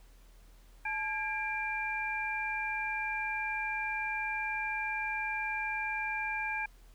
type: tone cluster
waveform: sine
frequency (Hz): 866 / 1628 / 2369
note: A5 / G#6 / D7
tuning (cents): -28 / -35 / +14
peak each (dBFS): -37 / -37 / -35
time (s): 0.85-6.66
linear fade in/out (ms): 5
effects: added 40 Hz sine -54 dBFS peak until 6.94 s + pink hiss -65 dBFS RMS until 6.94 s